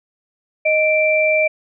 sine tone pair together, 622.2 / 2349 Hz, D#5 / D7, 0 / 0 cents, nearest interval octave + major seventh, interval 2300 cents, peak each -15 / -16 dBFS, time 0.65-1.48 s, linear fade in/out 10 ms, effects none

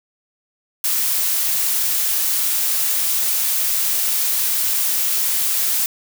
blue noise, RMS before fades -19 dBFS, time 0.84-5.86 s, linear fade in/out 2 ms, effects none

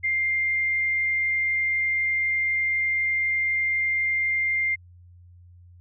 sine tone, 2104 Hz, C7, 9 cents sharp, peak -21 dBFS, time 0.03-4.76 s, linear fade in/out 20 ms, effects added 88 Hz sine -47 dBFS peak until 5.8 s

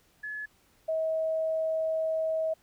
sine tone pair in turn, 1708 / 639.8 Hz, G#6 / D#5, +48 / +48 cents, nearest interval octave + perfect fourth, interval 1700 cents, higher first, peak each -34 / -26 dBFS, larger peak second, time 0.23-0.46 / 0.88-2.54 s, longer second, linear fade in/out 10 ms, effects pink hiss -65 dBFS RMS until 2.62 s

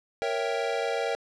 square chord, A# diminished seventh, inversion none, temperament equal, 466.2 / 554.4 / 659.3 / 784 Hz, A#4 / C#5 / E5 / G5, 0 / 0 / 0 / 0 cents, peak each -31 / -33 / -34 / -34 dBFS, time 0.22-1.15 s, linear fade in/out 0 ms, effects low-pass 5000 Hz 12 dB/octave

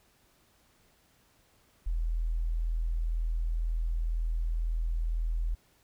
sine tone, 41 Hz, E1, 9 cents flat, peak -27 dBFS, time 1.86-5.55 s, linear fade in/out 10 ms, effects pink hiss -66 dBFS RMS until 5.83 s

